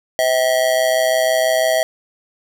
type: tone with amplitude modulation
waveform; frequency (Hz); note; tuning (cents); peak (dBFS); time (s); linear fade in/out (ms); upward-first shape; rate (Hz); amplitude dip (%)
square; 645; E5; -38; -11; 0.19-1.83; 0; sine; 126; 75
effects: none